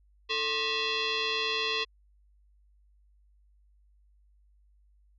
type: tone with frequency modulation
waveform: sine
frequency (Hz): 311.1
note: D#4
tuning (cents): 0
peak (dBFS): -27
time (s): 0.29-1.85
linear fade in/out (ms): 20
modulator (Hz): 754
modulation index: 5.4
effects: added 50 Hz sine -60 dBFS peak until 5.18 s